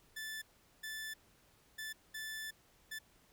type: tone bursts at uneven times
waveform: sawtooth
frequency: 1753 Hz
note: A6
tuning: 7 cents flat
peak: -38 dBFS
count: 5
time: 0.16-0.42 / 0.83-1.14 / 1.78-1.93 / 2.14-2.51 / 2.91-2.99 s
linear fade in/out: 10 ms
effects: pink hiss -68 dBFS RMS until 3.32 s